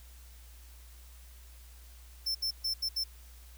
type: tone bursts at uneven times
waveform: 45% pulse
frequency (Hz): 5340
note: E8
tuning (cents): +22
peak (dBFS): -30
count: 5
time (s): 2.26-2.35 / 2.42-2.51 / 2.64-2.74 / 2.82-2.89 / 2.96-3.04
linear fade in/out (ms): 10
effects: added 60 Hz sine -50 dBFS peak until 3.57 s + white hiss -59 dBFS RMS until 3.57 s